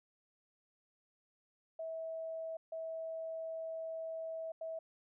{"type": "tone bursts at uneven times", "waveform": "sine", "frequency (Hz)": 649, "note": "E5", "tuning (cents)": -27, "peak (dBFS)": -39, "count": 3, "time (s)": [[1.79, 2.57], [2.72, 4.52], [4.61, 4.79]], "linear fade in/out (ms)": 5, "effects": []}